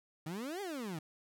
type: exponential two-way sweep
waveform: 30% pulse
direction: up then down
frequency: 149.1 to 419.2 to 149.1 Hz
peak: -36 dBFS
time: 0.26-0.99 s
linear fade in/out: 5 ms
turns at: 0.61 s
effects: none